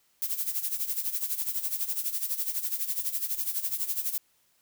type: noise with tremolo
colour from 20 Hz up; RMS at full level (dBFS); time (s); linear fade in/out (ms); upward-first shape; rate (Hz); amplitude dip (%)
violet; -28; 0.22-4.18; 0; sine; 12; 75
effects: white hiss -68 dBFS RMS until 4.61 s